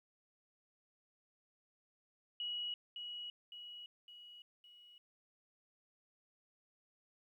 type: tone with echo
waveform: sine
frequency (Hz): 2915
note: F#7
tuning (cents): -26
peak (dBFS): -38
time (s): 2.4-2.74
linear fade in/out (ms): 2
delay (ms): 560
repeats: 4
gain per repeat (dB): -5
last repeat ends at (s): 4.98
effects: 13-bit